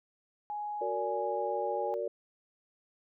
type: tone with pitch glide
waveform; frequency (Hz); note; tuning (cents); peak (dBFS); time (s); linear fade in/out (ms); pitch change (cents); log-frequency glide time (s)
sine; 834 to 823.5; G#5 to G#5; +7 to -15; -34; 0.5-1.94; 0; -22; 0.9-1.59
type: chord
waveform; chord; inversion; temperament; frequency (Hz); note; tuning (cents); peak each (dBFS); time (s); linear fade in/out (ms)
sine; Gb augmented; none; just; 370 / 462.5 / 578.1; Gb4 / Bb4 / D5; 0 / -14 / -27; -38 / -35 / -35; 0.81-2.08; 5
effects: none